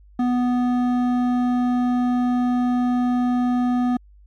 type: tone with hard clipping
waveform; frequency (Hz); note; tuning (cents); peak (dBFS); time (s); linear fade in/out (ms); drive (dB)
sine; 246.9; B3; 0; -19; 0.19-3.97; 5; 10
effects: added 50 Hz sine -46 dBFS peak until 4.26 s + MP3 96 kbps